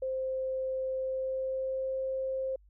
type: tone with pitch glide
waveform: sine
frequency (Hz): 523.3 to 527.9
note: C5 to C5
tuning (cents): 0 to +15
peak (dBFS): -30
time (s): 0.02-2.56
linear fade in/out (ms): 5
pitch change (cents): +15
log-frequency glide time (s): 0.98-1.97
effects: added 50 Hz sine -57 dBFS peak until 2.69 s